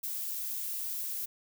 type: noise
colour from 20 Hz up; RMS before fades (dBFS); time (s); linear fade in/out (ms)
violet; -36; 0.03-1.26; 10
effects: none